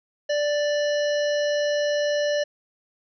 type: harmonic tone with a mistuned harmonic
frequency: 587.3 Hz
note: D5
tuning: in tune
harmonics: 1 / 3 / 5 / 7 / 9 / 10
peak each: -21 / -31 / -35 / -38 / -40 / -41 dBFS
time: 0.29-2.44 s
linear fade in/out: 10 ms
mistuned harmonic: 10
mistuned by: -19 cents
effects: none